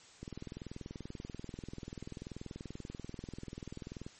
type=click train; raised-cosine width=3 ms; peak=-30 dBFS; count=80; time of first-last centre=0.23-4.065 s; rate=20.6 Hz; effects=white hiss -58 dBFS RMS until 4.19 s + MP3 32 kbps